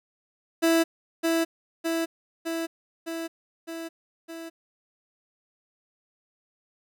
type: tone with echo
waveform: 30% pulse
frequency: 329.6 Hz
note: E4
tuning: in tune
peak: -16 dBFS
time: 0.62-0.84 s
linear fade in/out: 20 ms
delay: 610 ms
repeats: 6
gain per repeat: -3 dB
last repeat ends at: 4.5 s
effects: none